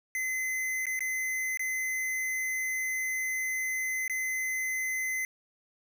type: tone with dropouts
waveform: square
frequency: 2045 Hz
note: C7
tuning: 40 cents flat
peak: -30 dBFS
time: 0.15-5.25 s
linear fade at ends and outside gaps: 1 ms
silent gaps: 0.856-0.867 / 0.992-1.006 / 1.573-1.594 / 4.079-4.097 s
effects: none